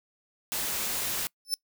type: noise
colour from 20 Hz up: white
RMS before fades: -31 dBFS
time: 0.52-1.27 s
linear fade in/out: 0 ms
type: tone with exponential growth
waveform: sawtooth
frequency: 5280 Hz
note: E8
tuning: 2 cents sharp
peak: -18 dBFS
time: 1.45-1.54 s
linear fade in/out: 0 ms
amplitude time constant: 18 ms
effects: noise-tail reverb RT60 0.1 s tail -25 dB re dry